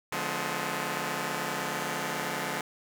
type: chord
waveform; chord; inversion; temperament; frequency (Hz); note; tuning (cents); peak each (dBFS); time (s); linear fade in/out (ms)
5% pulse; D diminished seventh; none; just; 146.83 / 176.2 / 211.4 / 253.7; D3 / F3 / Ab3 / Cb4; 0 / +16 / +31 / +47; -25; 0.12-2.61; 2
effects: none